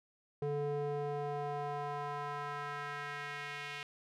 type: tone with band-pass filter sweep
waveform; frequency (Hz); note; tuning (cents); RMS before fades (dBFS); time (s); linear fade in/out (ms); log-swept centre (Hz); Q
square; 145.1; D3; -21; -39; 0.42-3.83; 2; 390 to 2500; 1.8
effects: none